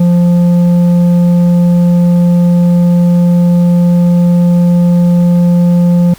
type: tone with tanh clipping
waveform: sine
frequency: 174.61 Hz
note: F3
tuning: in tune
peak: -6 dBFS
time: 0-6.14 s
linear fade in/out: 5 ms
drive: 7 dB
effects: pink hiss -36 dBFS RMS until 6.18 s